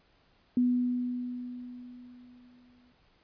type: tone with exponential decay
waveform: sine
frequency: 246.9 Hz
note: B3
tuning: in tune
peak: -21 dBFS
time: 0.57-2.92 s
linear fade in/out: 2 ms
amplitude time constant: 510 ms
effects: pink hiss -66 dBFS RMS until 3.23 s + resampled to 11025 Hz